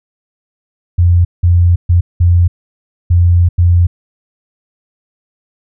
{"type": "tone bursts at uneven times", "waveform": "sine", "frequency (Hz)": 87.31, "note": "F2", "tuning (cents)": 0, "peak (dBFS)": -5, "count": 6, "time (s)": [[0.98, 1.25], [1.43, 1.76], [1.89, 2.01], [2.2, 2.48], [3.1, 3.49], [3.58, 3.87]], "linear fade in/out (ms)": 10, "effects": []}